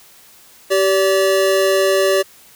square tone pair together, 386.8 / 574.8 Hz, G4 / D5, -23 / -37 cents, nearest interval perfect fifth, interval 686 cents, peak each -16 dBFS, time 0.7-2.23 s, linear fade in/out 20 ms, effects white hiss -46 dBFS RMS until 2.55 s

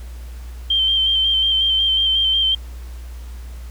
sine tone with vibrato, 3136 Hz, G7, in tune, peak -14 dBFS, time 0.7-2.55 s, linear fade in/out 5 ms, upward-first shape square, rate 5.5 Hz, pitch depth 22 cents each way, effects added 60 Hz sine -30 dBFS peak until 3.7 s + pink hiss -47 dBFS RMS until 3.7 s

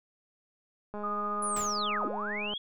click train, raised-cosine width 1 ms, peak -26 dBFS, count 333, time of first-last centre 0.94-2.536 s, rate 208 Hz
sine tone with pitch glide, 1233 to 1247.3 Hz, D#6 to D#6, -16 to +4 cents, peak -31 dBFS, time 1.03-2.08 s, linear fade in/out 10 ms, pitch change +20 cents, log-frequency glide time 1.56-1.87 s
sine linear two-way sweep, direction down then up, 10170 to 220 to 3416 Hz, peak -33 dBFS, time 1.42-2.58 s, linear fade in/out 5 ms, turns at 2.06 s
pink noise with exponential decay, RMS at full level -37 dBFS, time 1.56-1.89 s, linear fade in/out 5 ms, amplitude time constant 70 ms
effects none

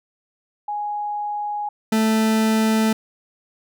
sine / 40% pulse tone pair in turn, 830.6 / 220 Hz, G#5 / A3, 0 / 0 cents, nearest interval octave + major seventh, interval 2300 cents, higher first, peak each -23 / -15 dBFS, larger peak second, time 0.68-1.69 / 1.92-2.93 s, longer neither, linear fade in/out 5 ms, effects none

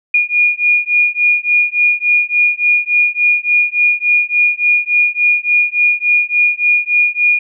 sine beating tone pair, 2435 / 2438.5 Hz, D#7 / D#7, -38 / -35 cents, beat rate 3.5 Hz, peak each -13 dBFS, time 0.14-7.39 s, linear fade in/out 5 ms, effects none

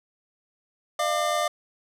square tone cluster, 605 / 693 / 1195 Hz, D#5 / F5 / D6, -49 / -14 / +30 cents, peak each -28 dBFS, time 0.99-1.48 s, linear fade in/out 5 ms, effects low-pass 12000 Hz 12 dB/octave

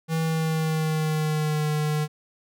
square tone with pitch glide, 161.6 to 151.65 Hz, E3 to D#3, -34 to -44 cents, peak -23 dBFS, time 0.08-2.08 s, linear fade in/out 50 ms, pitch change -110 cents, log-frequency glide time 0.22-1.68 s, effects none

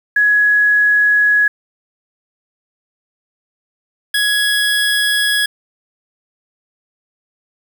sine / 25% pulse tone pair in turn, 1678 / 1671.8 Hz, G#6 / G#6, +17 / +11 cents, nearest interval unison, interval 6 cents, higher first, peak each -9 dBFS, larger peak neither, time 0.16-1.48 / 4.14-5.46 s, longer neither, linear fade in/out 5 ms, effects 7-bit

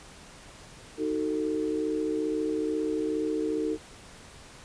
sine chord, D# diminished, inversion none, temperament just, 311.1 / 373.4 / 448 Hz, D#4 / F#4 / A4, 0 / +16 / +31 cents, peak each -29 / -34 / -30 dBFS, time 0.97-3.78 s, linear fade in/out 50 ms, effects pink hiss -49 dBFS RMS until 4.64 s + resampled to 22050 Hz

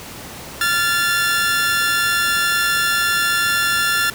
sawtooth tone pair together, 1384 / 1743.7 Hz, F6 / A6, -16 / -16 cents, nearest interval major third, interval 400 cents, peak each -15 dBFS, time 0.61-4.1 s, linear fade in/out 2 ms, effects pink hiss -34 dBFS RMS until 4.14 s + high-pass 60 Hz 12 dB/octave

